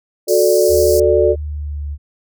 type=chord; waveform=sine; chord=D major; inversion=first; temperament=just; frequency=367.1 / 440.5 / 587.3 Hz; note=F#4 / A4 / D5; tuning=-14 / +2 / 0 cents; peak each=-14 dBFS; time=0.27-1.36 s; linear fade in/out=50 ms
type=high-pass noise; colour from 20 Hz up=pink; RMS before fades=-25 dBFS; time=0.28-1 s; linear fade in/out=5 ms; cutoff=4500 Hz; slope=96 dB/octave
type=tone with pitch glide; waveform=sine; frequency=77.78 to 72.57 Hz; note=D#2 to D2; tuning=0 to -20 cents; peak=-21 dBFS; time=0.68-1.98 s; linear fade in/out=50 ms; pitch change=-120 cents; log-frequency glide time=0.82-1.87 s
effects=none